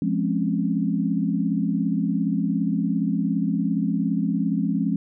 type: chord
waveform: sine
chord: Db major seventh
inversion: first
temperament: just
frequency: 173.24 / 207.9 / 259.9 / 277.2 Hz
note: F3 / Ab3 / C4 / Db4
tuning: -14 / +2 / -11 / 0 cents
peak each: -25 / -24 / -28 / -27 dBFS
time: 0.02-4.96 s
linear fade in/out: 2 ms
effects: none